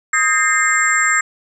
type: tone cluster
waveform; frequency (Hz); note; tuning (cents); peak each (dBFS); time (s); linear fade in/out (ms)
sine; 1258 / 1606 / 1825 / 2094 / 7500; D#6 / G6 / A#6 / C7 / A#8; +19 / +41 / -37 / +1 / +10; -19; 0.13-1.21; 5
effects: none